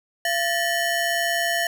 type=ring-modulated tone; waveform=30% pulse; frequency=1225 Hz; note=D#6; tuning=27 cents flat; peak=-15 dBFS; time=0.25-1.67 s; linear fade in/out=2 ms; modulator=542 Hz; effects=none